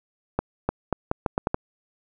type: accelerating click train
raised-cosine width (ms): 1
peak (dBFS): -8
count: 8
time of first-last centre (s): 0.39-1.544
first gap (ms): 300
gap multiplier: 0.79
effects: none